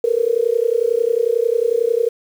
sine tone with amplitude modulation, 466.2 Hz, A#4, in tune, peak -10 dBFS, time 0.04-2.09 s, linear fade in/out 2 ms, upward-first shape sine, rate 31.1 Hz, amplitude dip 95%, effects 7-bit

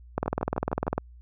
two click trains, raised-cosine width 1 ms, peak -11 / -20 dBFS, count 17 / 5, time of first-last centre 0.18-0.98 / 0.26-0.868 s, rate 20 / 6.58 Hz, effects added 60 Hz sine -46 dBFS peak until 1.21 s

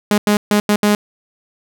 sawtooth tone bursts at uneven times, 207.7 Hz, G#3, in tune, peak -7 dBFS, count 5, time 0.11-0.18 / 0.27-0.37 / 0.51-0.6 / 0.69-0.76 / 0.83-0.95 s, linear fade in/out 2 ms, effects none

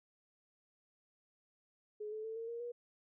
sine tone with pitch steps, 422.6 / 433.5 / 444.6 / 456.1 / 467.8 / 479.9 Hz, G#4 / A4 / A4 / A#4 / A#4 / B4, +30 / -26 / +18 / -38 / +6 / -50 cents, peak -40 dBFS, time 2-2.72 s, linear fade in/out 10 ms, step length 120 ms, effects none

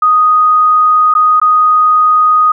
sine tone with dropouts, 1244.5 Hz, D#6, in tune, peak -5 dBFS, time 0.02-2.52 s, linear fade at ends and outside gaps 5 ms, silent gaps 1.14-1.15 / 1.4-1.415 s, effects none

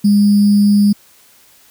sine tone with sample-and-hold, 204.5 Hz, G#3, 26 cents flat, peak -7 dBFS, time 0.04-0.93 s, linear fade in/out 10 ms, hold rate 4900 Hz, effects white hiss -48 dBFS RMS until 1.7 s

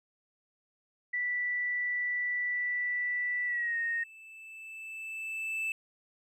sine tone with pitch glide, 1967 to 1856.6 Hz, B6 to A#6, -7 to -7 cents, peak -29 dBFS, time 1.13-4.04 s, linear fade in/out 10 ms, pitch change -100 cents, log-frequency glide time 3.46-3.76 s
triangle tone with exponential growth, 2637 Hz, E7, in tune, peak -28 dBFS, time 2.54-5.72 s, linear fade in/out 1 ms, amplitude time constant 690 ms
effects none

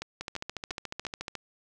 two click trains, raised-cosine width 0.2 ms, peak -18 / -18 dBFS, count 4 / 17, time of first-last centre 0.02-1.051 / 0.21-1.353 s, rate 2.91 / 14 Hz, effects none

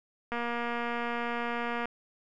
click train, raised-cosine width 0.5 ms, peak -19 dBFS, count 365, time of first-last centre 0.32-1.856 s, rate 237 Hz, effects none

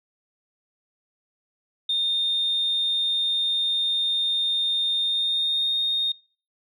sine tone with pitch glide, 3645 to 3689 Hz, A#7 to A#7, -40 to -19 cents, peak -20 dBFS, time 1.89-6.12 s, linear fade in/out 5 ms, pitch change +21 cents, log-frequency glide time 4.99-5.78 s, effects noise-tail reverb RT60 0.4 s tail -24 dB re dry + tanh soft clip ceiling -16 dBFS

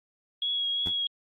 sine tone with vibrato, 3322 Hz, G#7, in tune, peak -26 dBFS, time 0.42-1.07 s, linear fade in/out 2 ms, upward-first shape triangle, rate 2.8 Hz, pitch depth 22 cents each way
15% pulse tone with exponential decay, 87.31 Hz, F2, in tune, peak -26 dBFS, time 0.86-0.94 s, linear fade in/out 5 ms, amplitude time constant 17 ms
effects Opus 48 kbps

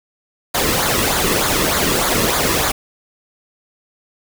pink noise with flanger, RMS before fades -17 dBFS, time 0.54-2.72 s, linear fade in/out 10 ms, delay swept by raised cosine 0.35 to 1.35 ms, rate 3.3 Hz, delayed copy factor -0.6, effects none

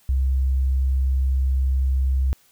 sine tone, 66 Hz, C2, 16 cents sharp, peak -17 dBFS, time 0.09-2.33 s, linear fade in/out 0 ms, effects white hiss -58 dBFS RMS until 2.51 s

